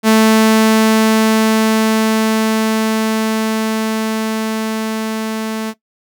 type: tone with level ramp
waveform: sawtooth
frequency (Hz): 220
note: A3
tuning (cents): 0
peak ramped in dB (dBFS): -3 to -15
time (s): 0.03-5.74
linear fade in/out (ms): 50
effects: noise-tail reverb RT60 0.1 s tail -17 dB re dry